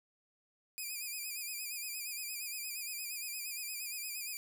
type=tone with vibrato; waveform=5% pulse; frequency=2437 Hz; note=D#7; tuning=37 cents flat; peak=-30 dBFS; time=0.78-4.37 s; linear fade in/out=0 ms; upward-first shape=sine; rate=8.6 Hz; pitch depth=74 cents each way; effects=11-bit